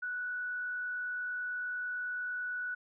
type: tone with frequency modulation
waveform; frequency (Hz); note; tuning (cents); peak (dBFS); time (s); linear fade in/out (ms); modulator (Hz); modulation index
sine; 1477; F#6; -3; -34; 0.02-2.75; 10; 49; 0.29
effects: none